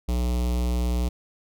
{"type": "tone with notch filter", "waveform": "square", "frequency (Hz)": 60.6, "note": "B1", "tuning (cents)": -32, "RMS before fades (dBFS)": -24, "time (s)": [0.08, 1.09], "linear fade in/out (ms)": 10, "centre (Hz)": 1600, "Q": 0.92, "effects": []}